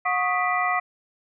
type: tone cluster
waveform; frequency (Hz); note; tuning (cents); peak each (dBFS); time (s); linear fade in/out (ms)
sine; 725 / 1108 / 1246 / 1978 / 2383; F#5 / C#6 / D#6 / B6 / D7; -35 / -1 / +2 / +2 / +25; -25 / -28 / -27 / -26 / -33; 0.05-0.8; 10
effects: none